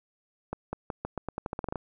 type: accelerating click train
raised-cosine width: 1 ms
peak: -18 dBFS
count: 14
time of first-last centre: 0.53-1.757 s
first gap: 200 ms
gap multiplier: 0.86
effects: none